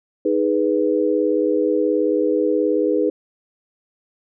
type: chord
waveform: sine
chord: G# minor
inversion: second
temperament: equal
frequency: 311.1 / 415.3 / 493.9 Hz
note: D#4 / G#4 / B4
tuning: 0 / 0 / 0 cents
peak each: -20 dBFS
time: 0.25-3.1 s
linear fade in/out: 5 ms
effects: none